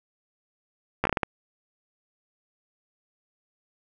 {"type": "slowing click train", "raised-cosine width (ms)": 0.5, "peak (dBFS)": -8, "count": 7, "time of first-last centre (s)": [1.04, 1.232], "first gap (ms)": 13, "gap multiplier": 1.36, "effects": []}